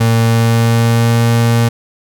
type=tone with pitch glide; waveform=35% pulse; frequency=114.5 to 116.7 Hz; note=A#2 to A#2; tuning=-31 to +2 cents; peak=-7 dBFS; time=0-1.69 s; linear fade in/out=10 ms; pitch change=+33 cents; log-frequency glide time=0.19-1.22 s; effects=none